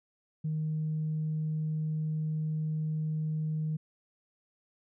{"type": "tone", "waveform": "sine", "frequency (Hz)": 155.56, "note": "D#3", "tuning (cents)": 0, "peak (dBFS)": -28, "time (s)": [0.44, 3.77], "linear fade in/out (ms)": 10, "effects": ["tanh soft clip ceiling -25 dBFS"]}